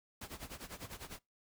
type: noise with tremolo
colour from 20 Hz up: pink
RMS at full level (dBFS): -45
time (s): 0.21-1.19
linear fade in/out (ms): 5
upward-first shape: sine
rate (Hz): 10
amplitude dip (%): 85
effects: noise-tail reverb RT60 0.2 s tail -23 dB re dry